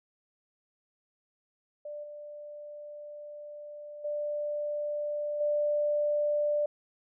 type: tone with level steps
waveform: sine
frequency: 591 Hz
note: D5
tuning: 11 cents sharp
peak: -37 / -41 / -30 / -25 dBFS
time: 1.85-6.66 s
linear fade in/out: 5 ms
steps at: 2.03 / 4.04 / 5.4 s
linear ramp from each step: 10 ms
effects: none